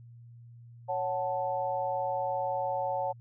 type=chord; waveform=sine; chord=F# minor; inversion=second; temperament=equal; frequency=554.4 / 740 / 880 Hz; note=C#5 / F#5 / A5; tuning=0 / 0 / 0 cents; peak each=-33 / -33 / -33 dBFS; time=0.88-3.13 s; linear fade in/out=20 ms; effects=added 118 Hz sine -48 dBFS peak until 3.2 s